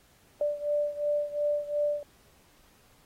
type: beating tone pair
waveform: sine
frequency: 587.3 / 590.1 Hz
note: D5 / D5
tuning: 0 / +8 cents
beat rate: 2.8 Hz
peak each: -28 / -31 dBFS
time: 0.41-2.03 s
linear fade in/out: 2 ms
effects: pink hiss -62 dBFS RMS until 3.05 s + AAC 48 kbps